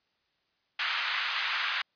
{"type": "band-pass noise", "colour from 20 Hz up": "pink", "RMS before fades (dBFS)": -31, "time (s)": [0.79, 1.82], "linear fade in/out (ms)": 5, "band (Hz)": [1200, 3900], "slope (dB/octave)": 24, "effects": ["white hiss -74 dBFS RMS until 1.95 s", "resampled to 11025 Hz"]}